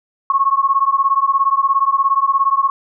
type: beating tone pair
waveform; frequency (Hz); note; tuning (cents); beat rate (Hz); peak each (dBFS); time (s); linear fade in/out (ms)
sine; 1087 / 1104; C#6 / C#6; -34 / -7; 17; -15; 0.3-2.7; 2
effects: none